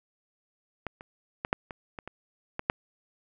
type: clicks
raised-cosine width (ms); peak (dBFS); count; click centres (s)
0.5; -18 / -28 / -15 / -9 / -23 / -23 / -24 / -16 / -7; 9; 0.867 / 1.009 / 1.449 / 1.529 / 1.708 / 1.988 / 2.076 / 2.594 / 2.699
effects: none